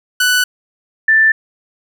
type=tone pair in turn; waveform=sawtooth / sine; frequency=1488 / 1769.5 Hz; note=F#6 / A6; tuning=+9 / +9 cents; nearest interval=minor third; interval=300 cents; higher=second; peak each=-7 dBFS; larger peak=neither; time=0.2-0.44 / 1.08-1.32 s; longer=neither; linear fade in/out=5 ms; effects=none